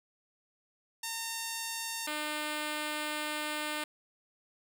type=tone pair in turn; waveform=5% pulse; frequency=912 / 302 Hz; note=A#5 / D4; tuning=-38 / +48 cents; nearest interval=octave + perfect fifth; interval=1914 cents; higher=first; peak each=-23 / -22 dBFS; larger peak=second; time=1.03-2.07 / 2.07-3.84 s; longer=second; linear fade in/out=5 ms; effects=none